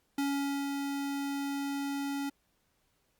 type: tone with ADSR envelope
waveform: square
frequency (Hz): 280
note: C#4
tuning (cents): +18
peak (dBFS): -29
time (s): 0.18-2.3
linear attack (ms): 4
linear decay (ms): 490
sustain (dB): -4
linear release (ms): 12
effects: pink hiss -74 dBFS RMS until 3.19 s + Opus 48 kbps